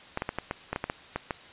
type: clicks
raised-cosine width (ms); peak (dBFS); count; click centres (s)
0.5; -14; 11; 0.174 / 0.221 / 0.291 / 0.386 / 0.511 / 0.73 / 0.761 / 0.841 / 0.899 / 1.16 / 1.308
effects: white hiss -49 dBFS RMS until 1.52 s + resampled to 8000 Hz